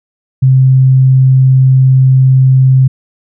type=tone; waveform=sine; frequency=131.3 Hz; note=C3; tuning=6 cents sharp; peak=-3 dBFS; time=0.42-2.88 s; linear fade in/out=10 ms; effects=none